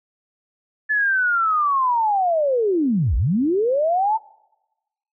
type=linear two-way sweep; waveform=sine; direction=down then up; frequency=1739 to 47.6 to 907 Hz; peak=-16 dBFS; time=0.89-4.18 s; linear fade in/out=20 ms; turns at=3.16 s; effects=noise-tail reverb RT60 1.0 s tail -24 dB re dry